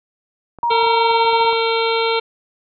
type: clicks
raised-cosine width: 1 ms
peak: -24 dBFS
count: 11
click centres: 0.587 / 0.634 / 0.714 / 0.831 / 0.866 / 1.112 / 1.251 / 1.331 / 1.407 / 1.45 / 1.529 s
type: tone with pitch glide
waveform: sine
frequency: 944 to 925.1 Hz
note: A#5 to A#5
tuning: +22 to -13 cents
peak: -15 dBFS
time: 0.63-1.53 s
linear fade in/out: 2 ms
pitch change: -35 cents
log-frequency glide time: 0.84-1.22 s
type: harmonic tone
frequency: 455.1 Hz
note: A#4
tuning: 42 cents flat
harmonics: 1 / 2 / 3 / 5 / 6 / 7 / 8 / 9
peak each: -18 / -22 / -25 / -25 / -30 / -28 / -28 / -28 dBFS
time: 0.7-2.2 s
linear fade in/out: 10 ms
effects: none